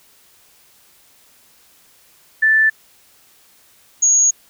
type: tone pair in turn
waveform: sine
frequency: 1760 / 6645 Hz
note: A6 / G#8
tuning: 0 / 0 cents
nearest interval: octave + major seventh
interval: 2300 cents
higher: second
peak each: -10 dBFS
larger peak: neither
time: 2.42-2.7 / 4.02-4.31 s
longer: second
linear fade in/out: 10 ms
effects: white hiss -52 dBFS RMS until 4.49 s